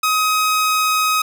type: tone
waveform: sawtooth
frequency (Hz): 1263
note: D#6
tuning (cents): +26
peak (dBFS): -11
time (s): 0.03-1.22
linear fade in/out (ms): 5
effects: none